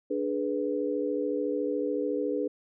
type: chord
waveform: sine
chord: G# diminished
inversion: second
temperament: equal with one note detuned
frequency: 293.7 / 420.1 / 493.9 Hz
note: D4 / G#4 / B4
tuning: 0 / +20 / 0 cents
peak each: -31 dBFS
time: 0.1-2.48 s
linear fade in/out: 10 ms
effects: none